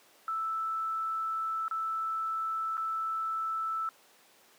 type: tone with dropouts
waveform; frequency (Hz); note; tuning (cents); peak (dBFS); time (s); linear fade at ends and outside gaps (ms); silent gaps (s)
sine; 1318.5; E6; 0; -30; 0.28-3.89; 1; 1.681-1.711 / 2.77-2.778
effects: pink hiss -60 dBFS RMS until 4.58 s + high-pass 400 Hz 12 dB/octave